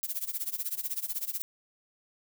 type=noise with tremolo; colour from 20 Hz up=violet; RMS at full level=-31 dBFS; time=0.03-1.42 s; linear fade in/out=0 ms; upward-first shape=sine; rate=16 Hz; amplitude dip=90%; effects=none